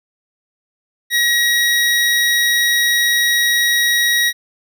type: tone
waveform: 25% pulse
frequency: 1903 Hz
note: A#6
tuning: 35 cents sharp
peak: -9 dBFS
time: 1.1-4.33 s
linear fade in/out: 50 ms
effects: none